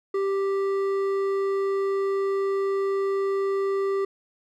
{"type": "tone with hard clipping", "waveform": "sine", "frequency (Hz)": 392, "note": "G4", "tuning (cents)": 0, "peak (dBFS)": -24, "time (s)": [0.14, 4.05], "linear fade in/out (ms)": 5, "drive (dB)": 8, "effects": []}